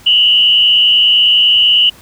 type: tone with frequency modulation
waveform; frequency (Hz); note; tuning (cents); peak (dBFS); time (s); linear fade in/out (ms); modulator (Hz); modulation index
sine; 2934; F#7; -15; -6; 0.06-1.9; 10; 110; 0.92
effects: pink hiss -41 dBFS RMS until 2.01 s